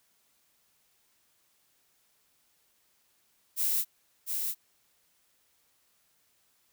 violet noise with echo, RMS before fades -28 dBFS, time 3.56-3.85 s, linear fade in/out 50 ms, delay 700 ms, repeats 1, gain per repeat -4 dB, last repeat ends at 4.55 s, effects white hiss -70 dBFS RMS until 6.72 s

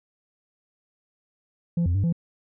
sine tone with pitch steps, 170.5 / 86.9 / 97.8 / 168.4 Hz, F3 / F2 / G2 / E3, -41 / -8 / -4 / +37 cents, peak -17 dBFS, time 1.77-2.126 s, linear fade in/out 5 ms, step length 89 ms, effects tanh soft clip ceiling -19 dBFS

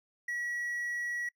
triangle tone, 1926 Hz, B6, 44 cents flat, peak -31 dBFS, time 0.28-1.29 s, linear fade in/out 5 ms, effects noise-tail reverb RT60 0.1 s tail -25 dB re dry

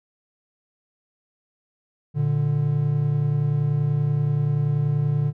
triangle tone pair together, 117.1 / 147.54 Hz, A#2 / D3, +8 / +8 cents, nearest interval major third, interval 400 cents, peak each -23 / -18 dBFS, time 2.14-5.33 s, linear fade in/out 50 ms, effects none

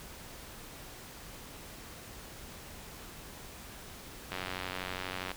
click train, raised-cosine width 0.3 ms, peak -20 dBFS, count 93, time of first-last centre 4.32-5.316 s, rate 92.4 Hz, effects pink hiss -48 dBFS RMS until 5.36 s

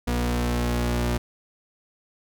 sawtooth tone pair together, 59.95 / 120 Hz, A#1 / B2, +49 / -49 cents, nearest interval octave, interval 1202 cents, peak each -20 dBFS, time 0.07-1.18 s, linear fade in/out 10 ms, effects none

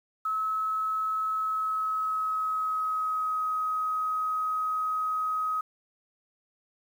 sine tone with pitch glide, 1291 to 1264.4 Hz, E6 to D#6, -37 to +27 cents, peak -26 dBFS, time 0.25-5.61 s, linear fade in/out 5 ms, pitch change -36 cents, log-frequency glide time 1.33-3.44 s, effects 9-bit

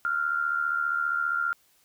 sine tone with amplitude modulation, 1393 Hz, F6, 5 cents flat, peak -21 dBFS, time 0.05-1.53 s, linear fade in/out 0 ms, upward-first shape sine, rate 75 Hz, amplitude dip 70%, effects white hiss -64 dBFS RMS until 1.84 s

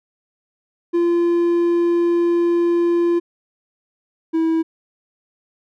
triangle tone pair in turn, 343.8 / 325.2 Hz, F4 / E4, -27 / -23 cents, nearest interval minor second, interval 96 cents, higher first, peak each -12 / -13 dBFS, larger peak first, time 0.93-3.2 / 4.33-4.63 s, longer first, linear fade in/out 20 ms, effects none

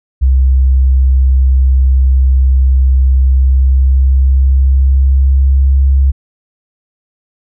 sine tone with pitch glide, 65.41 to 67.64 Hz, C2 to C#2, 0 to -42 cents, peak -5 dBFS, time 0.21-6.12 s, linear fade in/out 20 ms, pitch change +58 cents, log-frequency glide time 3.23-5.83 s, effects none

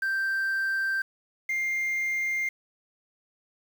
sine tone pair in turn, 1568 / 2108 Hz, G6 / C7, 0 / +12 cents, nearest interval perfect fourth, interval 512 cents, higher second, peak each -22 / -23 dBFS, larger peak first, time 0.02-1.02 / 1.49-2.49 s, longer neither, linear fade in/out 5 ms, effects tanh soft clip ceiling -24 dBFS + 8-bit

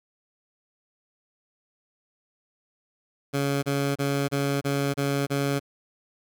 15% pulse tone bursts, 140.2 Hz, C#3, 20 cents sharp, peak -17 dBFS, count 7, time 3.33-5.598 s, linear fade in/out 20 ms, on 300 ms, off 28 ms, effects none

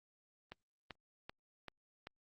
click train, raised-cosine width 0.3 ms, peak -30 dBFS, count 5, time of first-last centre 0.52-2.07 s, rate 2.58 Hz, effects Opus 32 kbps

